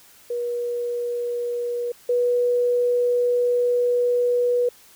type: tone pair in turn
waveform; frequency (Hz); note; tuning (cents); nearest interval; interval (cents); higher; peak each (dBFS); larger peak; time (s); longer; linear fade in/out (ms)
sine; 480.9 / 487.6; B4 / B4; -46 / -22; unison; 24; second; -23 / -17; second; 0.3-1.92 / 2.09-4.69; second; 5
effects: white hiss -51 dBFS RMS until 4.95 s